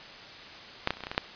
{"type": "clicks", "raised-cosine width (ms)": 0.3, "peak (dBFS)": [-8, -11, -30, -27, -25, -19, -19, -17, -26, -7], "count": 10, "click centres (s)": [0.874, 0.906, 0.937, 0.97, 1.006, 1.037, 1.069, 1.115, 1.148, 1.179], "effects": ["white hiss -45 dBFS RMS until 1.35 s", "resampled to 11025 Hz"]}